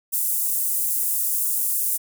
pink high-pass noise, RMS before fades -23 dBFS, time 0.12-1.98 s, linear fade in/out 20 ms, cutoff 9300 Hz, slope 24 dB/octave, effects none

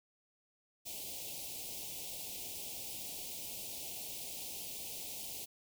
white band-stop noise, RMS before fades -44 dBFS, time 0.85-5.46 s, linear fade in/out 20 ms, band 850 to 2400 Hz, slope 48 dB/octave, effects none

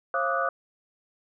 sine tone cluster, 538 / 686 / 1173 / 1251 / 1476 Hz, C5 / F5 / D6 / D#6 / F#6, +48 / -31 / -2 / +9 / -5 cents, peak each -30 dBFS, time 0.14-0.49 s, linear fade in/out 2 ms, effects none

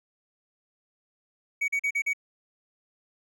triangle tone bursts, 2254 Hz, C#7, 28 cents sharp, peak -22 dBFS, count 5, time 1.61-2.134 s, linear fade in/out 10 ms, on 72 ms, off 41 ms, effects none

